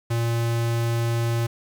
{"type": "tone", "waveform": "square", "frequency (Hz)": 116.54, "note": "A#2", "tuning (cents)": 0, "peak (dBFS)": -22, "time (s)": [0.1, 1.47], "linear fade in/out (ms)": 10, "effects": ["8-bit"]}